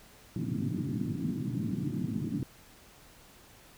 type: band-pass noise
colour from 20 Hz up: pink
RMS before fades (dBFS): -33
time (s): 0.36-2.43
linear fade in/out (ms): 2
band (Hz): 110 to 310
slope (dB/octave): 48
effects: pink hiss -56 dBFS RMS until 3.77 s